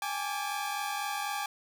sawtooth tone cluster, 807 / 851 / 1165 Hz, G#5 / G#5 / D6, -50 / +42 / -14 cents, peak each -31 / -34 / -34 dBFS, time 0.02-1.46 s, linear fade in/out 2 ms, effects 10-bit

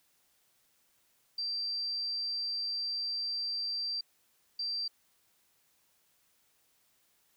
sine tone bursts at uneven times, 4699 Hz, D8, in tune, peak -32 dBFS, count 2, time 1.38-4.01 / 4.59-4.88 s, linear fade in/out 5 ms, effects white hiss -71 dBFS RMS until 7.36 s

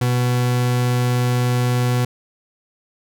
40% pulse tone, 123.47 Hz, B2, in tune, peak -15 dBFS, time 0.01-2.05 s, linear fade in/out 5 ms, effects none

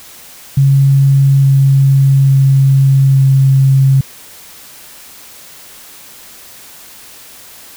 sine tone with pitch steps, 137.4 / 136.53 / 135.67 / 134.81 Hz, C#3 / C#3 / C#3 / C#3, -15 / -26 / -37 / -48 cents, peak -5 dBFS, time 0.57-4.01 s, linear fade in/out 5 ms, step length 860 ms, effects white hiss -36 dBFS RMS until 7.76 s

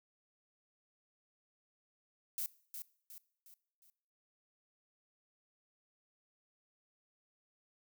violet noise with echo, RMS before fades -38 dBFS, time 2.38-2.46 s, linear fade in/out 0 ms, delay 360 ms, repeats 4, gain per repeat -7 dB, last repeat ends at 3.9 s, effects noise-tail reverb RT60 0.6 s tail -21 dB re dry

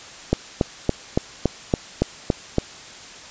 click train, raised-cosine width 2 ms, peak -3 dBFS, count 9, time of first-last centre 0.33-2.584 s, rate 3.55 Hz, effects white hiss -40 dBFS RMS until 3.3 s + resampled to 16000 Hz

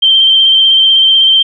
sine tone with vibrato, 3136 Hz, G7, in tune, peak -4 dBFS, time 0.02-1.43 s, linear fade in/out 10 ms, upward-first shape sine, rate 16 Hz, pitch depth 24 cents each way, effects none

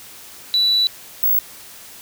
sine tone pair in turn, 3951 / 15722 Hz, B7 / B9, 0 / -9 cents, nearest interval 2 octaves, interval 2391 cents, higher second, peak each -12 dBFS, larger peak neither, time 0.54-0.87 / 1.23-1.39 s, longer first, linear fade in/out 0 ms, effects tanh soft clip ceiling -10 dBFS + white hiss -40 dBFS RMS until 2.01 s

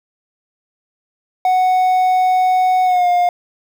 triangle tone with pitch glide, 740 to 709.9 Hz, F#5 to F5, 0 to +28 cents, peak -9 dBFS, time 1.45-3.29 s, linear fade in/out 2 ms, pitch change -72 cents, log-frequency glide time 2.84-3.08 s, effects 7-bit

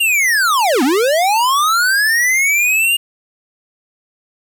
square linear two-way sweep, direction down then up, 2846 to 237.3 to 2846 Hz, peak -12 dBFS, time 0-2.97 s, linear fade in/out 10 ms, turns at 0.83 s, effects 7-bit

